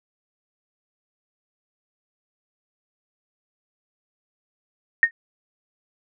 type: tone with exponential decay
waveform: sine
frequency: 1847 Hz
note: A#6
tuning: 16 cents flat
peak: -7 dBFS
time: 5.03-5.11 s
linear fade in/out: 1 ms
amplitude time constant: 16 ms
effects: none